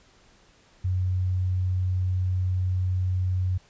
sine tone, 92 Hz, F#2, 9 cents flat, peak -22 dBFS, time 0.84-3.58 s, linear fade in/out 10 ms, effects pink hiss -58 dBFS RMS until 3.69 s + resampled to 16000 Hz

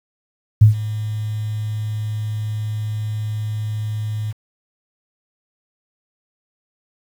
sine tone with ADSR envelope, 107.3 Hz, A2, 43 cents flat, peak -3 dBFS, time 0.61-4.33 s, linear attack 10 ms, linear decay 120 ms, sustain -18 dB, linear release 24 ms, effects 7-bit

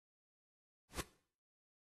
pink noise with exponential growth, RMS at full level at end -35 dBFS, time 0.89-1.01 s, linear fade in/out 5 ms, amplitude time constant 26 ms, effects noise-tail reverb RT60 0.5 s tail -17 dB re dry + AAC 32 kbps

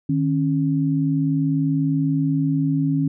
sine tone pair together, 153.9 / 274.2 Hz, D#3 / C#4, -19 / -19 cents, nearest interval minor seventh, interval 1000 cents, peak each -20 dBFS, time 0.09-3.08 s, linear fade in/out 5 ms, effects none

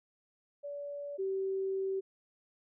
sine tone pair in turn, 574 / 385 Hz, D5 / G4, -40 / -31 cents, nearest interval perfect fifth, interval 691 cents, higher first, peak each -38 / -31 dBFS, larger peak second, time 0.63-1.18 / 1.18-2.01 s, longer second, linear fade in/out 20 ms, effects none

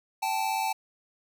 square tone pair together, 777 / 874.1 Hz, G5 / A5, -16 / -12 cents, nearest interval major second, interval 204 cents, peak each -31 / -29 dBFS, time 0.22-0.73 s, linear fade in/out 10 ms, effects none

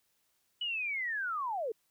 sine linear sweep, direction down, 2974 to 411.4 Hz, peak -32 dBFS, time 0.61-1.72 s, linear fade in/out 5 ms, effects white hiss -75 dBFS RMS until 1.9 s

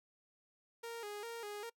sawtooth tone with vibrato, 438.4 Hz, A4, 6 cents flat, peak -39 dBFS, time 0.83-1.7 s, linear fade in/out 10 ms, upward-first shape square, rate 2.5 Hz, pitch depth 100 cents each way, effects noise-tail reverb RT60 0.1 s tail -24 dB re dry

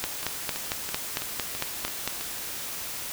two click trains, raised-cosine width 0.2 ms, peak -16 / -9 dBFS, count 7 / 10, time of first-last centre 0.23-2.21 / 0.04-2.076 s, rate 3.03 / 4.42 Hz, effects white hiss -35 dBFS RMS until 3.12 s

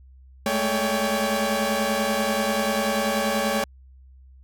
sawtooth tone cluster, 210.5 / 220.8 / 565 / 793 Hz, G#3 / A3 / C#5 / G5, +24 / +6 / +33 / +20 cents, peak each -25 / -24 / -21 / -25 dBFS, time 0.46-3.64 s, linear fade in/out 2 ms, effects added 65 Hz sine -46 dBFS peak until 4.43 s

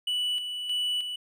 triangle tone with tremolo, 2960 Hz, F#7, in tune, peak -24 dBFS, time 0.07-1.16 s, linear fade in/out 5 ms, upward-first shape square, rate 1.6 Hz, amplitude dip 50%, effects none

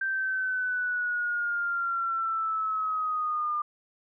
sine linear sweep, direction down, 1568 to 1200 Hz, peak -26 dBFS, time 0.01-3.62 s, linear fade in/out 5 ms, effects none

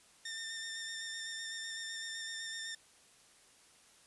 15% pulse tone with vibrato, 1807 Hz, A6, 46 cents sharp, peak -34 dBFS, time 0.25-2.75 s, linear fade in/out 5 ms, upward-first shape square, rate 7.9 Hz, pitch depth 16 cents each way, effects white hiss -63 dBFS RMS until 4.06 s + resampled to 24000 Hz

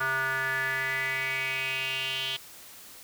square tone with band-pass filter sweep, 132.6 Hz, C3, 23 cents sharp, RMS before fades -30 dBFS, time 0-2.37 s, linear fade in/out 10 ms, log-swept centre 1400 to 3200 Hz, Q 6.2, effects white hiss -48 dBFS RMS until 3.03 s

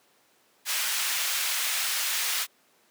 pink high-pass noise, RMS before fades -28 dBFS, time 0.65-2.47 s, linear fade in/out 50 ms, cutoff 1800 Hz, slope 12 dB/octave, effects pink hiss -63 dBFS RMS until 2.9 s + high-pass 300 Hz 12 dB/octave

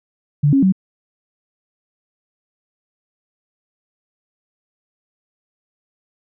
sine tone with pitch steps, 145.5 / 273.5 / 189.6 Hz, D3 / C#4 / F#3, -16 / -23 / +43 cents, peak -10 dBFS, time 0.43-0.724 s, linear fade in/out 10 ms, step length 98 ms, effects none

